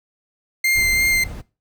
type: tone with vibrato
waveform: 40% pulse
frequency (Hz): 2100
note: C7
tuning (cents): +6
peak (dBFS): -15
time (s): 0.64-1.24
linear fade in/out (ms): 5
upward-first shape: sine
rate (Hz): 3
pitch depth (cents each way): 11
type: noise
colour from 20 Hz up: brown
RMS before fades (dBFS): -30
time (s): 0.75-1.42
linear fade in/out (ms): 20
effects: noise-tail reverb RT60 0.3 s tail -20 dB re dry